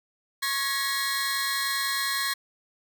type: tone cluster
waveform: sawtooth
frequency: 1098 / 1672 / 1910 / 4191 Hz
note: C#6 / G#6 / A#6 / C8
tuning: -17 / +11 / +42 / +2 cents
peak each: -28 dBFS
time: 0.42-2.34 s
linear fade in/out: 10 ms
effects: none